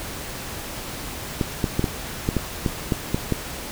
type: clicks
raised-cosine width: 3 ms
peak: -7 dBFS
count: 10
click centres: 1.412 / 1.642 / 1.794 / 1.842 / 2.289 / 2.367 / 2.662 / 2.922 / 3.145 / 3.323 s
effects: pink hiss -33 dBFS RMS until 3.71 s